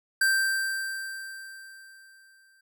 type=tone with exponential decay; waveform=square; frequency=1568 Hz; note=G6; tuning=in tune; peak=-20 dBFS; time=0.21-2.61 s; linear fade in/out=5 ms; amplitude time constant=520 ms; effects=none